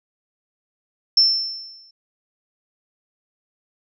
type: tone with exponential decay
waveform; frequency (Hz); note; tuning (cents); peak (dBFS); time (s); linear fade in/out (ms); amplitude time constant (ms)
sine; 5350; E8; +25; -9; 1.17-1.91; 5; 160
effects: none